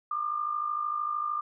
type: tone with amplitude modulation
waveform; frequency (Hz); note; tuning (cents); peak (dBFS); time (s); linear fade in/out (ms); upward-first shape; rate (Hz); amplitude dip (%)
sine; 1200; D6; +37; -25; 0.11-1.41; 5; sine; 53.2; 65
effects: none